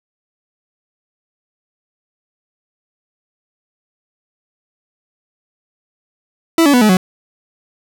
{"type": "tone with pitch steps", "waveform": "40% pulse", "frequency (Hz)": [329.6, 285.3, 246.9, 213.7, 184.98], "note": ["E4", "C#4", "B3", "G#3", "F#3"], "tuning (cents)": [0, 50, 0, 50, 0], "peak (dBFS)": -7, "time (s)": [6.58, 6.97], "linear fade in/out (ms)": 2, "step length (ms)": 78, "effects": []}